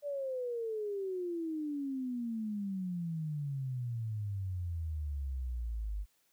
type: exponential sweep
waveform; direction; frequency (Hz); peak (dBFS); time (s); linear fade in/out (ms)
sine; down; 587.3 to 49; -34; 0.02-6.06; 50
effects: white hiss -73 dBFS RMS until 6.32 s